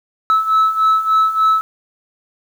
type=beating tone pair; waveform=sine; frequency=1300 / 1303.4 Hz; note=E6 / E6; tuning=-24 / -20 cents; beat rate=3.4 Hz; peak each=-15 / -11 dBFS; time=0.3-1.61 s; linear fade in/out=0 ms; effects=tanh soft clip ceiling -8 dBFS + 7-bit